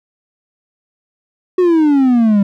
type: exponential sweep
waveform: triangle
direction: down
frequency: 372 to 196 Hz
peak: -6 dBFS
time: 1.58-2.43 s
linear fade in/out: 5 ms
effects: none